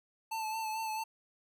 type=tone with vibrato; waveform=square; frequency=880 Hz; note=A5; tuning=in tune; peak=-35 dBFS; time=0.31-1.04 s; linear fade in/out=10 ms; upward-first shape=sine; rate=4.5 Hz; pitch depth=31 cents each way; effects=none